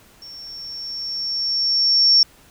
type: tone with level ramp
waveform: sine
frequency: 5470 Hz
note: F8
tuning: 37 cents flat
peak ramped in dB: -36 to -9 dBFS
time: 0.22-2.23 s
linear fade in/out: 2 ms
effects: pink hiss -51 dBFS RMS until 2.5 s